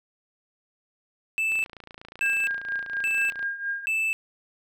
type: tone bursts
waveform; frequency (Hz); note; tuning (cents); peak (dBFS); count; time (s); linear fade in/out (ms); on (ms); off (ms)
triangle; 2637; E7; 0; -21; 4; 1.38-4.13; 0; 260; 570
type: click train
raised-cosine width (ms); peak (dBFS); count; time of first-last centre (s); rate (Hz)
0.3; -26; 55; 1.52-3.428; 28.3
type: tone with tremolo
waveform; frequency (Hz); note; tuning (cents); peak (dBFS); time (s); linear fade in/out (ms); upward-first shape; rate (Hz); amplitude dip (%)
sine; 1614; G#6; -50; -24; 2.21-3.86; 5; triangle; 4.2; 80
effects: none